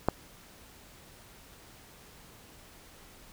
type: click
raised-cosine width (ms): 1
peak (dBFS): -9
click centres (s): 0.086
effects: pink hiss -54 dBFS RMS until 3.32 s